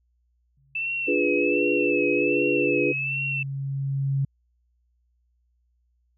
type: tone with exponential growth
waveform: sine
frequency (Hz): 137.2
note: C#3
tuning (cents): -17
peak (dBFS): -20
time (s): 0.57-4.25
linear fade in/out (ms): 5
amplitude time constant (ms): 800
type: tone with vibrato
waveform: sine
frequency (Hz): 2637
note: E7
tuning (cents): 0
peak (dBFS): -25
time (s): 0.75-3.43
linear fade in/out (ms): 5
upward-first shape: sine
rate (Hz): 1.3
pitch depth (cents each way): 63
type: chord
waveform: sine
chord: D diminished seventh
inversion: none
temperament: equal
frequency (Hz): 293.7 / 349.2 / 415.3 / 493.9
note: D4 / F4 / Ab4 / Cb5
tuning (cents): 0 / 0 / 0 / 0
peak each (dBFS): -26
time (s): 1.07-2.93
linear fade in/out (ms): 20
effects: added 60 Hz sine -65 dBFS peak until 6.17 s